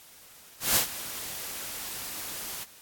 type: noise with ADSR envelope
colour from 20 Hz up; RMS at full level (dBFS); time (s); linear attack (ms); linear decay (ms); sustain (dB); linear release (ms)
white; -21; 0.6-2.65; 160; 99; -16; 21
effects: white hiss -52 dBFS RMS until 2.81 s + AAC 64 kbps